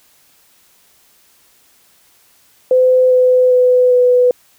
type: tone with pitch steps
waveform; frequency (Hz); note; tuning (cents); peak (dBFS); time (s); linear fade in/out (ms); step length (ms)
sine; 510 / 505.3 / 500.7 / 496.1; C5 / B4 / B4 / B4; -44 / +40 / +24 / +8; -7; 2.71-4.31; 2; 400
effects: white hiss -52 dBFS RMS until 4.58 s